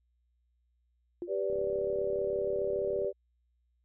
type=tone with exponential decay; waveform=sine; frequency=349.2 Hz; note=F4; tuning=in tune; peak=-31 dBFS; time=1.22-1.39 s; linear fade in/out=1 ms; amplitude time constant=35 ms
type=chord; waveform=sine; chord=G major; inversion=none; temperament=equal with one note detuned; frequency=392 / 493.9 / 580.6 Hz; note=G4 / B4 / D5; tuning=0 / 0 / -20 cents; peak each=-32 / -35 / -33 dBFS; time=1.27-3.13 s; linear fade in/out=50 ms
type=click train; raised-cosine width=2 ms; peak=-33 dBFS; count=55; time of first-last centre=1.5-3.047 s; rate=34.9 Hz
effects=added 60 Hz sine -70 dBFS peak until 3.84 s